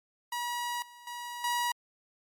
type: tone with level steps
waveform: sawtooth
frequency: 963 Hz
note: B5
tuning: 44 cents flat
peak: -28 / -46 / -34 / -24 dBFS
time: 0.32-1.72 s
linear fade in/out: 5 ms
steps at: 0.82 / 1.07 / 1.44 s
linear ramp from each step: 2 ms
effects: MP3 64 kbps